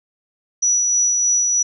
sine tone with tremolo, 5880 Hz, F#8, 12 cents flat, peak -13 dBFS, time 0.62-1.63 s, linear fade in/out 10 ms, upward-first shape sine, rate 3.2 Hz, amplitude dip 25%, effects none

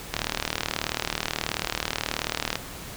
click train, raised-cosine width 0.2 ms, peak -7 dBFS, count 94, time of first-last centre 0.14-2.556 s, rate 38.5 Hz, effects pink hiss -39 dBFS RMS until 2.96 s

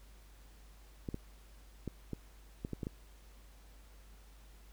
clicks, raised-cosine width 3 ms, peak -25 dBFS, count 8, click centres 1.088 / 1.144 / 1.877 / 2.133 / 2.649 / 2.733 / 2.832 / 2.869 s, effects added 50 Hz sine -55 dBFS peak until 4.72 s + pink hiss -64 dBFS RMS until 4.72 s

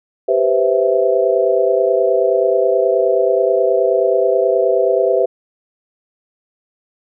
sine chord, C major seventh, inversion second, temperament equal, 392 / 493.9 / 523.3 / 659.3 Hz, G4 / B4 / C5 / E5, 0 / 0 / 0 / 0 cents, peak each -17 dBFS, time 0.28-5.26 s, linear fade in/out 10 ms, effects none

